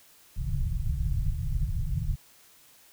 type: low-pass noise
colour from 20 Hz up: pink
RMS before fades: -28 dBFS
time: 0.36-2.16 s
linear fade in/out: 20 ms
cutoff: 160 Hz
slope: 96 dB/octave
effects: white hiss -57 dBFS RMS until 2.92 s